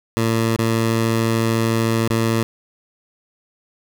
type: tone with dropouts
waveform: 15% pulse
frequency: 113.5 Hz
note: A#2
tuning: 46 cents flat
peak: -10 dBFS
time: 0.17-2.43 s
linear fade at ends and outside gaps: 0 ms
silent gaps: 0.563-0.588 / 2.077-2.102 s
effects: none